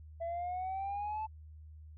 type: exponential sweep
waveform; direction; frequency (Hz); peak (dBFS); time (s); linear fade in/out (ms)
sine; up; 664 to 880; -33; 0.2-1.27; 20
effects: tanh soft clip ceiling -33 dBFS + added 77 Hz sine -49 dBFS peak until 1.97 s